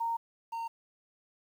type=tone pair in turn; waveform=sine / triangle; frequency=923 / 917.7 Hz; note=A#5 / A#5; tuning=-17 / -27 cents; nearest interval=unison; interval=10 cents; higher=first; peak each=-29 / -32 dBFS; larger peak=first; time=0-0.17 / 0.52-0.68 s; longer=first; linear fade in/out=10 ms; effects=10-bit